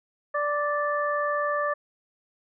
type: harmonic tone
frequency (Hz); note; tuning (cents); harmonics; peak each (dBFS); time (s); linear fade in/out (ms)
586; D5; -4; 1 / 2 / 3; -27 / -27 / -31; 0.34-1.74; 10
effects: none